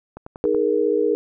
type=click train; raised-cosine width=1 ms; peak=-21 dBFS; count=5; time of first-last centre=0.17-0.547 s; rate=10.6 Hz
type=chord; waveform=sine; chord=D# suspended fourth; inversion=none; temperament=equal with one note detuned; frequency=311.1 / 415.3 / 471.3 Hz; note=D#4 / G#4 / A#4; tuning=0 / 0 / +19 cents; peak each=-24 / -20 / -20 dBFS; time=0.44-1.15 s; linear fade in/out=0 ms
effects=none